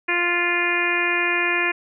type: harmonic tone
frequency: 349.2 Hz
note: F4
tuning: in tune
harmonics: 1 / 2 / 3 / 4 / 5 / 6 / 7 / 8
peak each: -27 / -32 / -29 / -31 / -24 / -26 / -23 / -34 dBFS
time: 0.08-1.72 s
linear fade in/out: 10 ms
effects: none